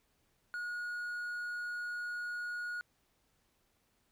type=tone; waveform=triangle; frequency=1446 Hz; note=F#6; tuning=40 cents flat; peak=-35 dBFS; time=0.54-2.81 s; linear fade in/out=0 ms; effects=pink hiss -75 dBFS RMS until 4.11 s